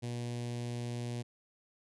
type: tone with notch filter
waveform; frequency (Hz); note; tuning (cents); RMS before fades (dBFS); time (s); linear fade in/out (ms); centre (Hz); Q
sawtooth; 120.2; B2; -46; -38; 0.02-1.23; 20; 1300; 0.81
effects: resampled to 24000 Hz